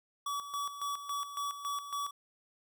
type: tone with tremolo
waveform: square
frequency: 1141 Hz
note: C#6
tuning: 50 cents sharp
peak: -34 dBFS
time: 0.26-2.11 s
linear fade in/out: 5 ms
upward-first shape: square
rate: 3.6 Hz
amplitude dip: 65%
effects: none